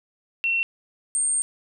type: tone pair in turn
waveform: sine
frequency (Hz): 2716 / 8623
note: F7 / C#9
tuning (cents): -49 / -49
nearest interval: octave + minor sixth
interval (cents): 2000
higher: second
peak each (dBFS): -20 / -20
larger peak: neither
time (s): 0.44-0.63 / 1.15-1.42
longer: second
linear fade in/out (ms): 0
effects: none